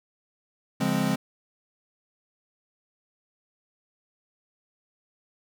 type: chord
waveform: square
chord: Db major seventh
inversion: none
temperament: equal with one note detuned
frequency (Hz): 141.83 / 174.61 / 207.7 / 261.6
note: Db3 / F3 / Ab3 / C4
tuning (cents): +40 / 0 / 0 / 0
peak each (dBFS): -32 / -29 / -28 / -29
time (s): 0.8-1.16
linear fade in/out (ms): 10
effects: none